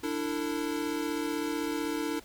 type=chord; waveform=square; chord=D suspended second; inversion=none; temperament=equal with one note detuned; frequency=293.7 / 329.6 / 450.8 Hz; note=D4 / E4 / A4; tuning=0 / 0 / +42 cents; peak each=-34 / -35 / -37 dBFS; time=0.03-2.2 s; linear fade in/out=10 ms; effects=pink hiss -54 dBFS RMS until 2.24 s